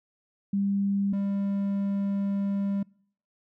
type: tone pair in turn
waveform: sine / triangle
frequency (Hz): 198.8 / 198.8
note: G3 / G3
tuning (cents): +25 / +25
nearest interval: unison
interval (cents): 0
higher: neither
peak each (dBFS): -23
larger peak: neither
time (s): 0.53-1.13 / 1.13-2.83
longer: second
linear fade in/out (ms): 5
effects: noise-tail reverb RT60 0.6 s tail -25 dB re dry